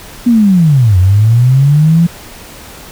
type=linear two-way sweep; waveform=sine; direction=down then up; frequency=246.5 to 88.6 to 172.3 Hz; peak=-4 dBFS; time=0.26-2.07 s; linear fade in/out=10 ms; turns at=0.98 s; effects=pink hiss -32 dBFS RMS until 2.91 s